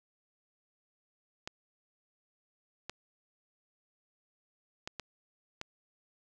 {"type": "clicks", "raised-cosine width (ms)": 0.2, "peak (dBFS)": -21, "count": 5, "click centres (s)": [1.475, 2.896, 4.875, 4.997, 5.614], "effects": []}